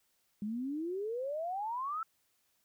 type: exponential sweep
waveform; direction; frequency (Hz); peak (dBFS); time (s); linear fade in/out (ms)
sine; up; 201.3 to 1347; -34; 0.42-2.03; 2
effects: white hiss -75 dBFS RMS until 2.64 s